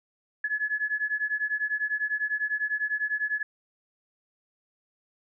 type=beating tone pair; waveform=sine; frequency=1700 / 1710 Hz; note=G#6 / A6; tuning=+40 / -50 cents; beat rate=10 Hz; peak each=-29 dBFS; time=0.44-3.43 s; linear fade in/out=5 ms; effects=none